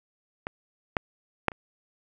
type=clicks; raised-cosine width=0.5 ms; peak=-16 / -8 / -6 / -26 dBFS; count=4; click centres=0.469 / 0.968 / 1.483 / 1.518 s; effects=none